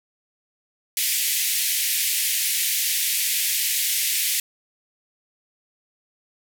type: band-pass noise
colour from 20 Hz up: white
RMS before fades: -23 dBFS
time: 0.97-4.4 s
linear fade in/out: 2 ms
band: 1900 to 16000 Hz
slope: 48 dB/octave
effects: none